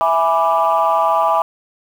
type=chord; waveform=sine; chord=E dominant seventh; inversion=none; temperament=equal; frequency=659.3 / 830.6 / 987.8 / 1174.7 Hz; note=E5 / G#5 / B5 / D6; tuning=0 / 0 / 0 / 0 cents; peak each=-17 dBFS; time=0.01-1.42 s; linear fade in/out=0 ms; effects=tanh soft clip ceiling -5 dBFS + 7-bit